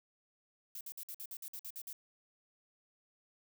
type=noise bursts; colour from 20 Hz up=violet; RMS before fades=-45 dBFS; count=11; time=0.75-1.929 s; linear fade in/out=2 ms; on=59 ms; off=53 ms; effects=none